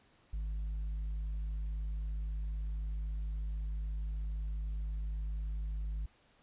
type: tone with tanh clipping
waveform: triangle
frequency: 51.91 Hz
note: G#1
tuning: in tune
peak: -35 dBFS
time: 0.33-6.06 s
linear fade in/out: 5 ms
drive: 8 dB
effects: pink hiss -67 dBFS RMS until 6.42 s + resampled to 8000 Hz